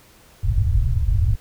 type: low-pass noise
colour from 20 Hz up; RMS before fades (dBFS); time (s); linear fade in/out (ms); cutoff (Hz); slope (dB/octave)
white; -18; 0.43-1.36; 10; 110; 48
effects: pink hiss -51 dBFS RMS until 1.4 s